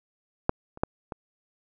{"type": "clicks", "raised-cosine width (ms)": 1, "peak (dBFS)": [-6, -29, -9, -20], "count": 4, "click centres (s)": [0.494, 0.774, 0.835, 1.122], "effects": []}